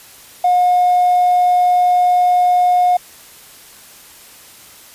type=tone with hard clipping; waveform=sine; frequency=719 Hz; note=F#5; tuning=50 cents flat; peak=-10 dBFS; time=0.44-2.97 s; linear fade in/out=5 ms; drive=1 dB; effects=white hiss -41 dBFS RMS until 4.94 s + resampled to 32000 Hz